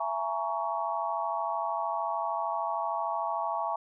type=chord; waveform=sine; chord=A# half-diminished seventh; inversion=second; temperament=just; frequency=671.3 / 839.1 / 932.3 / 1118.8 Hz; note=E5 / G#5 / A#5 / C#6; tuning=+31 / +18 / 0 / +16 cents; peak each=-34 dBFS; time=0-3.76 s; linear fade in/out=5 ms; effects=none